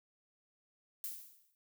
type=noise with exponential decay; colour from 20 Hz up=violet; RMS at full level=-39 dBFS; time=1.04-1.55 s; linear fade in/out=0 ms; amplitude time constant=110 ms; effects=none